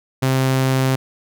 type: tone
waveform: sawtooth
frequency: 131.8 Hz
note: C3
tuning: 13 cents sharp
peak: -11 dBFS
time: 0.22-0.96 s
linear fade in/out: 10 ms
effects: none